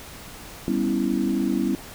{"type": "chord", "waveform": "sine", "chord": "C# half-diminished seventh", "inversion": "second", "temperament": "equal with one note detuned", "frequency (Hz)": [196.79, 246.9, 277.2, 329.6], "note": ["G3", "B3", "C#4", "E4"], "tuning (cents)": [7, 0, 0, 0], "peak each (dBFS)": -26, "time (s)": [0.68, 1.75], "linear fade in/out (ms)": 0, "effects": ["pink hiss -41 dBFS RMS until 1.94 s"]}